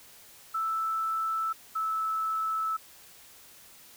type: tone pair in turn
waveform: sine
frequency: 1318.5 / 1307.9 Hz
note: E6 / E6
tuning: 0 / -14 cents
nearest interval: unison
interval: 14 cents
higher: first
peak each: -27 dBFS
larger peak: neither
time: 0.54-1.53 / 1.75-2.77 s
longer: second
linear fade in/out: 10 ms
effects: white hiss -53 dBFS RMS until 3.96 s